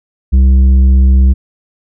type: tone with tanh clipping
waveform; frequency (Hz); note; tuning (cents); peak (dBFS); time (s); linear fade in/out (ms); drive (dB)
sine; 65.41; C2; 0; -5; 0.32-1.34; 20; 7
effects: none